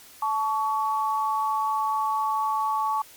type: tone pair together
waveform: sine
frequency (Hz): 870.4 / 1126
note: A5 / C#6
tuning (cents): -19 / +27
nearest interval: major third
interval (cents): 446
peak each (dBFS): -25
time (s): 0.22-3.02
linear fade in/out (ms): 5
effects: white hiss -49 dBFS RMS until 3.16 s + MP3 96 kbps